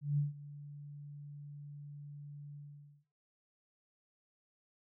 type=tone with ADSR envelope; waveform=sine; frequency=145 Hz; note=D3; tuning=22 cents flat; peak=-27 dBFS; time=0.01-3.05 s; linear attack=170 ms; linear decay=150 ms; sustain=-18 dB; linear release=490 ms; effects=noise-tail reverb RT60 0.6 s tail -22 dB re dry